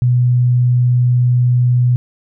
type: tone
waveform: sine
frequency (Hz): 123.47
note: B2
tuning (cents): 0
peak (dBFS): -9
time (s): 0.02-1.96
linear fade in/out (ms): 0
effects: none